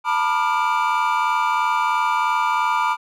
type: tone cluster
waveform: triangle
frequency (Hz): 894 / 977 / 1199 / 1405 / 2332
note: A5 / B5 / D6 / F6 / D7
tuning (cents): +27 / -19 / +36 / +10 / -13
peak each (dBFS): -22 / -19 / -21 / -26 / -28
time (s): 0.04-2.97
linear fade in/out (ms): 50
effects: none